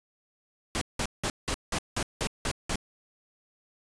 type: noise bursts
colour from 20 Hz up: pink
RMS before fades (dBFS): -29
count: 9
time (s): 0.75-2.757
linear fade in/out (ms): 0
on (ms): 63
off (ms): 180
effects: resampled to 22050 Hz